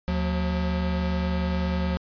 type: tone pair together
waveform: square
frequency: 75.68 / 180 Hz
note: D#2 / F#3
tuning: -47 / -47 cents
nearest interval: octave + minor third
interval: 1500 cents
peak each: -27 dBFS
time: 0.08-1.97 s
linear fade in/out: 0 ms
effects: resampled to 11025 Hz